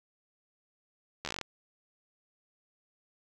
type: slowing click train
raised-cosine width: 0.2 ms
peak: -18 dBFS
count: 10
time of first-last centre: 1.25-1.413 s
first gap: 12 ms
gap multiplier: 1.1
effects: none